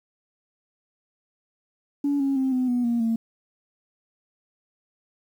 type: tone with pitch steps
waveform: sine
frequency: 284.7 / 274.2 / 264.1 / 254.4 / 245 / 236 / 227.3 Hz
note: C#4 / C#4 / C4 / C4 / B3 / A#3 / A#3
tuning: +46 / -19 / +16 / -48 / -14 / +22 / -43 cents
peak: -19 dBFS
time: 2.04-3.16 s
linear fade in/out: 5 ms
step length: 160 ms
effects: tanh soft clip ceiling -17 dBFS + 9-bit